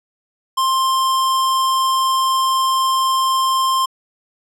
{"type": "tone", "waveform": "square", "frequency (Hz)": 1054, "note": "C6", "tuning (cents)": 12, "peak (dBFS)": -15, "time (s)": [0.57, 3.86], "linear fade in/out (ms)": 10, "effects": ["low-pass 12000 Hz 12 dB/octave"]}